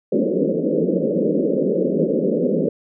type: band-pass noise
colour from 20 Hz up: white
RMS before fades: -19 dBFS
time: 0.12-2.69 s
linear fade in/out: 5 ms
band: 160 to 560 Hz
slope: 96 dB/octave
effects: none